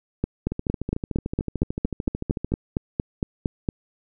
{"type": "two click trains", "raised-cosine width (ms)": 3, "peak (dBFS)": [-14, -9], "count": [28, 16], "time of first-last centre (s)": [[0.52, 2.52], [0.24, 3.688]], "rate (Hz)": [13.5, 4.35], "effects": []}